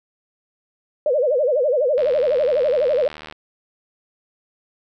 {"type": "tone with vibrato", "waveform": "sine", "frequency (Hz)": 546, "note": "C#5", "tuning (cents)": -26, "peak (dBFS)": -15, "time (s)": [1.06, 3.08], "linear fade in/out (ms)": 2, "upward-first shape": "sine", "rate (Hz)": 12, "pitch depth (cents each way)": 220}
{"type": "click train", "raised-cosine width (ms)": 0.3, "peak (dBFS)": -19, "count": 104, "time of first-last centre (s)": [1.98, 3.325], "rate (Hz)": 76.6}
{"effects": []}